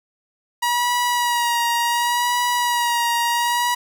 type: tone with vibrato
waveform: sawtooth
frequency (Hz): 958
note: A#5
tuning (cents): +47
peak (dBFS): -14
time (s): 0.62-3.75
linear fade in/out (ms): 10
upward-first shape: sine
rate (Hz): 0.69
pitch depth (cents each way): 28
effects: none